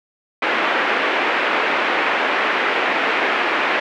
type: band-pass noise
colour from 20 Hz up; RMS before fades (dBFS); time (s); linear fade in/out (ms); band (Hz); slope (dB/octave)
white; -19; 0.42-3.8; 5; 280 to 2400; 24
effects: none